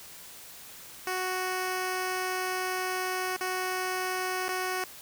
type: tone with dropouts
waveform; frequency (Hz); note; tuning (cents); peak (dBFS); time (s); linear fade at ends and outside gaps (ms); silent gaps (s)
10% pulse; 370; F#4; 0; -21; 1.07-4.84; 1; 3.365-3.41 / 4.482-4.49
effects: white hiss -47 dBFS RMS until 5.01 s